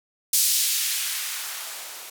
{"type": "noise with band-pass filter sweep", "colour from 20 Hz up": "violet", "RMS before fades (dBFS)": -26, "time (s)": [0.33, 2.1], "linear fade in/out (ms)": 5, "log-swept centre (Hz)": [5500, 430], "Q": 0.88, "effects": []}